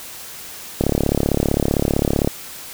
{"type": "click train", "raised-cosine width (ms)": 2, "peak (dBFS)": -3, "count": 53, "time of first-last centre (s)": [0.81, 2.275], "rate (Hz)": 35.5, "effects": ["white hiss -35 dBFS RMS until 2.73 s"]}